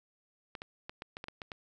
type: clicks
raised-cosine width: 0.3 ms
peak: -25 dBFS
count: 9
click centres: 0.552 / 0.619 / 0.895 / 1.021 / 1.169 / 1.241 / 1.284 / 1.418 / 1.518 s
effects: none